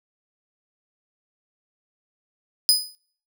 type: tone with exponential decay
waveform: sawtooth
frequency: 4993 Hz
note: D#8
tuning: 5 cents sharp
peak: -8 dBFS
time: 2.69-2.95 s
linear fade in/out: 0 ms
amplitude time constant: 56 ms
effects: noise-tail reverb RT60 0.5 s tail -22 dB re dry